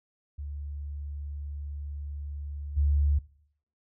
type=tone with level steps; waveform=sine; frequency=72.3 Hz; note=D2; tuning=27 cents flat; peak=-34 / -21 dBFS; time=0.38-3.19 s; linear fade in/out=10 ms; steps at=2.76 s; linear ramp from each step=20 ms; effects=noise-tail reverb RT60 0.6 s tail -20 dB re dry